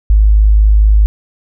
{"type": "tone", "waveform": "sine", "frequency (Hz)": 52.3, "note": "G#1", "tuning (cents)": 13, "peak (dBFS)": -4, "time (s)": [0.1, 1.06], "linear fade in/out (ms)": 0, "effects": []}